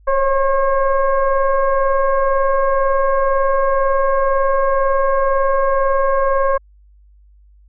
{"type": "tone with frequency modulation", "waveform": "sine", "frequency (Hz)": 546, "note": "C#5", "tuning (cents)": -26, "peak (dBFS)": -12, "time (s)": [0.07, 6.58], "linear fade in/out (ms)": 10, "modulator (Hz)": 535, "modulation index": 1.2, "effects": ["added 50 Hz sine -45 dBFS peak until 7.68 s"]}